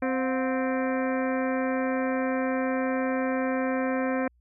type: harmonic tone with a mistuned harmonic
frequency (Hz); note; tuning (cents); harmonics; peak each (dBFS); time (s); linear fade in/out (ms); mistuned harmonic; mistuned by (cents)
260.8; C4; -5; 1 / 2 / 3 / 4 / 5 / 6 / 7 / 8 / 9; -27 / -29 / -35 / -37 / -41 / -38 / -39 / -45 / -42; 0.02-4.28; 5; 3; -130
effects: added 60 Hz sine -60 dBFS peak until 4.4 s